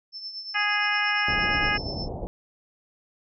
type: tone with tremolo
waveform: sine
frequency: 5300 Hz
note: E8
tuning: 9 cents sharp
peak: -31 dBFS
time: 0.12-2.09 s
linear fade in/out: 50 ms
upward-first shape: triangle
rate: 8.6 Hz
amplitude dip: 65%
type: harmonic tone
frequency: 414.4 Hz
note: G#4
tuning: 4 cents flat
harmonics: 2 / 3 / 4 / 5 / 6 / 7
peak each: -31 / -31 / -26 / -28 / -30 / -32 dBFS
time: 0.54-1.78 s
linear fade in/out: 20 ms
type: low-pass noise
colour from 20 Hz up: pink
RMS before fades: -32 dBFS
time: 1.28-2.27 s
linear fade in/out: 0 ms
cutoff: 820 Hz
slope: 48 dB/octave
effects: none